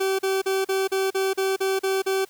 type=tone bursts; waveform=40% pulse; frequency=384.8 Hz; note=G4; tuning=32 cents flat; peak=-20 dBFS; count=10; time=0-2.251 s; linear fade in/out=10 ms; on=190 ms; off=39 ms; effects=white hiss -54 dBFS RMS until 2.29 s